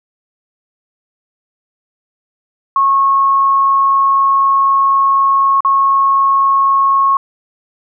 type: tone with dropouts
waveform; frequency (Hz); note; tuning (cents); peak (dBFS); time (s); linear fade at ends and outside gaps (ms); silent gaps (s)
sine; 1094; C#6; -23; -8; 2.76-7.17; 2; 5.606-5.648
effects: none